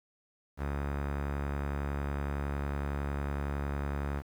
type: tone with low-pass filter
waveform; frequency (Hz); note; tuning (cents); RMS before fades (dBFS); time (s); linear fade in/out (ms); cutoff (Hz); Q
sawtooth; 70.9; C#2; +40; -34; 0.57-4.23; 50; 1600; 1.5
effects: 9-bit